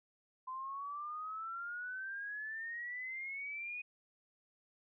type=exponential sweep; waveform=sine; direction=up; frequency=1024 to 2489 Hz; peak=-40 dBFS; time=0.47-3.82 s; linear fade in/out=10 ms; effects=none